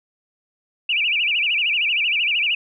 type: tone with vibrato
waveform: sine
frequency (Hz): 2603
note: E7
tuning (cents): -22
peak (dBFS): -17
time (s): 0.89-2.55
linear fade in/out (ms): 5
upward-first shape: sine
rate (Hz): 13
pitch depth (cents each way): 210
effects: none